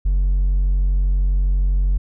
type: tone with hard clipping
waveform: sine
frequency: 46.25 Hz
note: F#1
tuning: in tune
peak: -15 dBFS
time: 0.05-1.98 s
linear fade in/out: 10 ms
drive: 2 dB
effects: none